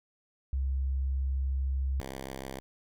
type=tone pair in turn; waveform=sine / 5% pulse; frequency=66.8 / 66.56 Hz; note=C2 / C2; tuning=+36 / +30 cents; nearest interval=unison; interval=6 cents; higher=first; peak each=-27 dBFS; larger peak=neither; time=0.53-2 / 2-2.6 s; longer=first; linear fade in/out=0 ms; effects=none